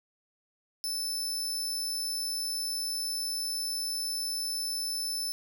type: tone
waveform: sawtooth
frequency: 5274 Hz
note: E8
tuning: in tune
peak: -28 dBFS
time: 0.84-5.32 s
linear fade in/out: 0 ms
effects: none